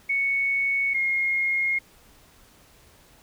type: tone pair in turn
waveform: sine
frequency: 2217 / 2145 Hz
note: C#7 / C7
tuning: 0 / +42 cents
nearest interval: minor second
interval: 58 cents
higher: first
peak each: -21 dBFS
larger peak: neither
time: 0.09-0.94 / 0.94-1.79 s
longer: neither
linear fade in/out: 10 ms
effects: pink hiss -55 dBFS RMS until 3.22 s